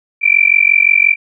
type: tone with amplitude modulation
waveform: sine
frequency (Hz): 2349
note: D7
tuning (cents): 0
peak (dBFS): -3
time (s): 0.21-1.16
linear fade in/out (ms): 50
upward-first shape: sine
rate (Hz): 45.7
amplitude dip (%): 100
effects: none